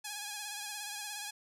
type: tone with vibrato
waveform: 5% pulse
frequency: 830.6 Hz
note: G#5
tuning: in tune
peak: -27 dBFS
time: 0.04-1.31 s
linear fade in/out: 10 ms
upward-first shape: sine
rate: 17 Hz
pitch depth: 43 cents each way
effects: none